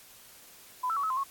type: tone with pitch steps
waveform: sine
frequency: 1004 / 1326 / 1126 / 1288 / 1039 / 1099 Hz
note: B5 / E6 / C#6 / E6 / C6 / C#6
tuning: +28 / +10 / +27 / -41 / -12 / -15 cents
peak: -27 dBFS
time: 0.83-1.238 s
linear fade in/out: 10 ms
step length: 68 ms
effects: white hiss -53 dBFS RMS until 1.3 s + AAC 64 kbps